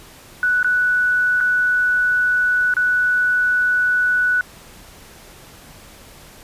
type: tone with dropouts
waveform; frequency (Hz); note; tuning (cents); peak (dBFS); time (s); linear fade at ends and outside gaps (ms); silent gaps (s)
sine; 1480; F#6; 0; -14; 0.43-4.41; 1; 0.629-0.645 / 1.404-1.409 / 2.739-2.767
effects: pink hiss -43 dBFS RMS until 6.43 s + resampled to 32000 Hz